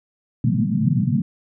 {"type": "band-pass noise", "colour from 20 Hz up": "white", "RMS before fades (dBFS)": -19, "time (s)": [0.44, 1.22], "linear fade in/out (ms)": 5, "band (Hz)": [110, 240], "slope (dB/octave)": 96, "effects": []}